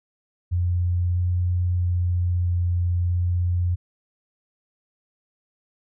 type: tone with pitch steps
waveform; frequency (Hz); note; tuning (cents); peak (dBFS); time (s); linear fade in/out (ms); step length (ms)
sine; 88.3 / 89.1 / 88.5 / 87.9 / 88.4; F2 / F2 / F2 / F2 / F2; +20 / +35 / +23 / +12 / +22; -19; 0.51-3.76; 20; 650
effects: none